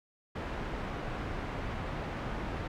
pink low-pass noise, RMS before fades -37 dBFS, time 0.35-2.68 s, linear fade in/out 10 ms, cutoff 1900 Hz, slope 12 dB/octave, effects none

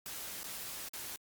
white noise with dropouts, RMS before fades -43 dBFS, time 0.06-1.16 s, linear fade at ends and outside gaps 0 ms, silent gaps 0.432-0.442 / 0.886-0.936 s, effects Opus 48 kbps

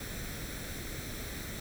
pink noise with comb filter, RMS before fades -40 dBFS, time 0-1.6 s, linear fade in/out 5 ms, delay 0.52 ms, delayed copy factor +0.6, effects none

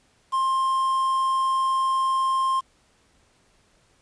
triangle tone with quantisation, 1058 Hz, C6, 19 cents sharp, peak -18 dBFS, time 0.32-2.61 s, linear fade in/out 20 ms, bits 7, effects pink hiss -62 dBFS RMS until 4.01 s + resampled to 22050 Hz

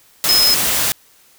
sine tone in noise, 5130 Hz, E8, 48 cents flat, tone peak -11 dBFS, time 0.29-0.54 s, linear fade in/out 0 ms, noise white, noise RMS -17 dBFS, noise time 0.24-0.92 s, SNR +3 dB, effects white hiss -51 dBFS RMS until 1.38 s

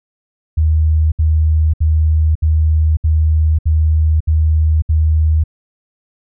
sine tone bursts, 78.3 Hz, D#2, 11 cents sharp, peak -9 dBFS, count 8, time 0.57-5.439 s, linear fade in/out 10 ms, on 550 ms, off 67 ms, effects none

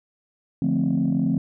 sine chord, D minor seventh, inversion none, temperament equal, 146.83 / 174.61 / 220 / 261.6 Hz, D3 / F3 / A3 / C4, 0 / 0 / 0 / 0 cents, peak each -26 / -23 / -24 / -22 dBFS, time 0.62-1.38 s, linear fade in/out 2 ms, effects tanh soft clip ceiling -13 dBFS

